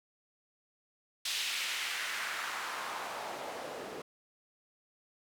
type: noise with band-pass filter sweep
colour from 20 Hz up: white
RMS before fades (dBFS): -38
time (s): 1.25-4.02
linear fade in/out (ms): 5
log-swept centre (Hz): 3500 to 410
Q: 1.5
effects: none